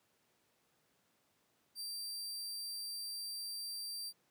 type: tone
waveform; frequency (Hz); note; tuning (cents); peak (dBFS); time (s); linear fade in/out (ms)
sawtooth; 4699; D8; 0; -38; 1.75-4.13; 50
effects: pink hiss -75 dBFS RMS until 4.3 s + high-pass 150 Hz 12 dB/octave

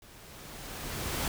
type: noise with level ramp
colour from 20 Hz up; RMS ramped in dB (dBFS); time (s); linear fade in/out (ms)
pink; -54 to -31; 0.02-1.28; 2
effects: none

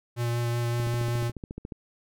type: tone with vibrato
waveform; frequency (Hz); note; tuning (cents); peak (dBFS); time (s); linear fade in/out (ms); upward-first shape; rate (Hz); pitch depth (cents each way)
square; 118.9; A#2; +35; -26; 0.16-1.32; 50; sine; 5.3; 12
type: click train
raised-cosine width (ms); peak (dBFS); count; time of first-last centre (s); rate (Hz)
3; -23; 14; 0.8-1.722; 14.1
effects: none

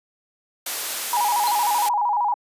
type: noise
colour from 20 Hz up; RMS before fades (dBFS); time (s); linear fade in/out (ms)
white; -27; 0.66-1.89; 5
type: tone with vibrato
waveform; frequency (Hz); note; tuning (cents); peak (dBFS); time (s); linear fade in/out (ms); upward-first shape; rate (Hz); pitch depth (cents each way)
sine; 895; A5; +29; -18; 1.13-2.34; 2; square; 13; 130
type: tone with exponential decay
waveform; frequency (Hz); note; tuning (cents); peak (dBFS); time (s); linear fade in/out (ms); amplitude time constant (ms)
square; 4143; C8; -18; -24; 1.47-1.56; 2; 18
effects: high-pass 400 Hz 12 dB/octave + resampled to 32000 Hz

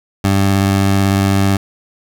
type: tone with vibrato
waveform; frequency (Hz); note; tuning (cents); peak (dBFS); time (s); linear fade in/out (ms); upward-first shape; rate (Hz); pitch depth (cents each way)
20% pulse; 98; G2; 0; -6; 0.24-1.57; 5; sine; 16; 11
effects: 7-bit

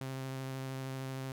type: tone with vibrato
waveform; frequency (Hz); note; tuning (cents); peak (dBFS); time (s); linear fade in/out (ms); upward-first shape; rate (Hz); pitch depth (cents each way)
sawtooth; 132.6; C3; +23; -34; 0.01-1.32; 2; sine; 13; 14
effects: none

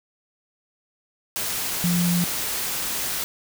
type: tone in noise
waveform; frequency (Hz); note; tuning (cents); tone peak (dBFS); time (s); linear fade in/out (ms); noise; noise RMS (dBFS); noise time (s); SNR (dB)
sine; 174.61; F3; 0; -19; 1.84-2.24; 0; white; -27; 1.36-3.24; +5
effects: none

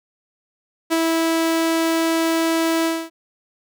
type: tone with ADSR envelope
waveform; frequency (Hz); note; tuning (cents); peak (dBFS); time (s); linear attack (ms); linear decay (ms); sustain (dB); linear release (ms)
sawtooth; 327.5; E4; -11; -11; 0.9-3.1; 27; 29; -2; 250
effects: none

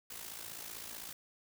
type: noise with amplitude modulation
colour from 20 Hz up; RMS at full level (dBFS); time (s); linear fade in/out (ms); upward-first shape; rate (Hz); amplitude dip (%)
white; -43; 0.1-1.13; 5; sine; 55.7; 65
effects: none

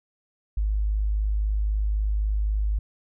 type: tone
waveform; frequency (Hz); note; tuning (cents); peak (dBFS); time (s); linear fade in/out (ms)
sine; 51.91; G#1; 0; -21; 0.57-2.79; 5
effects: none

